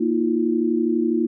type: chord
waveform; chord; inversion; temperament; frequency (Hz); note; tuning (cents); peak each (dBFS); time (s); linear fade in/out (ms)
sine; Bb suspended fourth; none; equal with one note detuned; 233.1 / 317.1 / 349.2; Bb3 / Eb4 / F4; 0 / +33 / 0; -22; 0-1.27; 10
effects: none